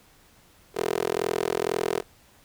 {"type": "tone with high-pass filter", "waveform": "15% pulse", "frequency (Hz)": 42.06, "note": "E1", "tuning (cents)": 36, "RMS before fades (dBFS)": -27, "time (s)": [0.74, 2.03], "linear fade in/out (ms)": 50, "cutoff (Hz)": 410, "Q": 2.7, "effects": ["pink hiss -57 dBFS RMS until 2.44 s"]}